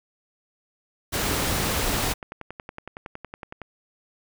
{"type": "noise", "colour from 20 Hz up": "pink", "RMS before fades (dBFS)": -25, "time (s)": [1.12, 2.14], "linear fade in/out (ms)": 20}
{"type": "click train", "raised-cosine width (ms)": 0.5, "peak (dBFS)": -21, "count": 23, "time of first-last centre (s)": [1.58, 3.617], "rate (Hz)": 10.8}
{"effects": []}